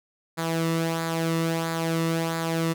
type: tone with flanger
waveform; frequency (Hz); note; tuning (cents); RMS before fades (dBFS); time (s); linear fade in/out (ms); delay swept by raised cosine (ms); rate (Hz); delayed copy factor
sawtooth; 164.4; E3; -4; -26; 0.37-2.74; 20; 0.34 to 1.29; 1.5; -0.55
effects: none